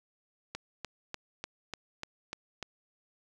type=click train; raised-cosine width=0.2 ms; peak=-20 dBFS; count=8; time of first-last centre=0.55-2.627 s; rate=3.37 Hz; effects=none